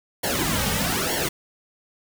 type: noise with flanger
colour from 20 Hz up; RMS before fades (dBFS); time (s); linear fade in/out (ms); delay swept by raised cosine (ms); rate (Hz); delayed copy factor
pink; -24; 0.23-1.29; 10; 0.8 to 3; 1.1; -0.9
effects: none